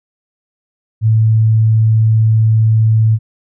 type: tone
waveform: sine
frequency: 110.6 Hz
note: A2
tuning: 9 cents sharp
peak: -7 dBFS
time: 1.01-3.19 s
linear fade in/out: 50 ms
effects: none